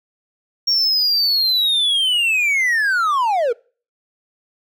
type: linear sweep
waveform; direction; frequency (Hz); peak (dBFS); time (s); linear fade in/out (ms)
triangle; down; 5570 to 438.2; -13; 0.67-3.53; 10
effects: noise-tail reverb RT60 0.4 s tail -25 dB re dry